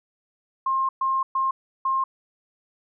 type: tone bursts at uneven times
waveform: sine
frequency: 1064 Hz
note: C6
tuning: 29 cents sharp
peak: -20 dBFS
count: 4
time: 0.66-0.89 / 1.01-1.23 / 1.35-1.51 / 1.85-2.04 s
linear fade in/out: 5 ms
effects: none